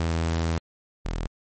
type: tone pair in turn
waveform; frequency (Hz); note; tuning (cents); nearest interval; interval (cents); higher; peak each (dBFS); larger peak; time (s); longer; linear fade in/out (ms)
sawtooth; 82.41 / 41.2; E2 / E1; 0 / 0; octave; 1200; first; -19 / -23; first; 0-0.58 / 1.05-1.27; first; 0
effects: MP3 32 kbps